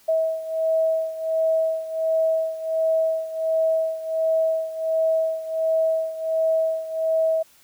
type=beating tone pair; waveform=sine; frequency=644 / 645.4 Hz; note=E5 / E5; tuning=-41 / -37 cents; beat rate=1.4 Hz; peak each=-21 / -25 dBFS; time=0.08-7.43 s; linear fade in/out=10 ms; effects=white hiss -55 dBFS RMS until 7.63 s